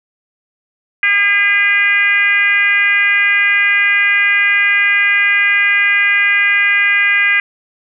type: tone with frequency modulation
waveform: sine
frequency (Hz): 2025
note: B6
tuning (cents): +43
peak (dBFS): -9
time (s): 1.03-7.4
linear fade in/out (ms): 2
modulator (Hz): 403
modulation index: 1.1
effects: none